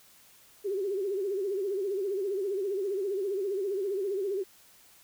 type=tone with vibrato; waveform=sine; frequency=392 Hz; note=G4; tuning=in tune; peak=-28 dBFS; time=0.64-4.44 s; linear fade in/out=20 ms; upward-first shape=sine; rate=15 Hz; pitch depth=100 cents each way; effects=white hiss -58 dBFS RMS until 5.03 s